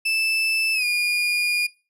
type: tone with pitch glide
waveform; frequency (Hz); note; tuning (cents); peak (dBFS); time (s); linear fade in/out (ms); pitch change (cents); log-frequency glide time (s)
35% pulse; 2637 to 2432; E7 to D#7; 0 to -40; -18; 0.05-1.67; 10; -140; 0.74-0.85
effects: noise-tail reverb RT60 0.3 s tail -21 dB re dry + low-pass 12000 Hz 12 dB/octave